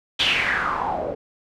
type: noise with low-pass filter sweep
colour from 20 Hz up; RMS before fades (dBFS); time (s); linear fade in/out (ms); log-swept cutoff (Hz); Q
white; -23; 0.19-1.15; 10; 3500 to 490; 5.6
effects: none